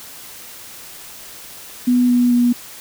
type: tone with pitch steps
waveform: sine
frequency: 246.9 / 244.5 / 242.1 Hz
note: B3 / B3 / B3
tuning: 0 / -17 / -34 cents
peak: -11 dBFS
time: 1.87-2.53 s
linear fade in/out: 10 ms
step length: 220 ms
effects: white hiss -37 dBFS RMS until 2.8 s